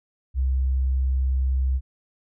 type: tone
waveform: sine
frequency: 65.41 Hz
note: C2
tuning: in tune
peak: -19 dBFS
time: 0.34-1.81 s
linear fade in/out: 50 ms
effects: none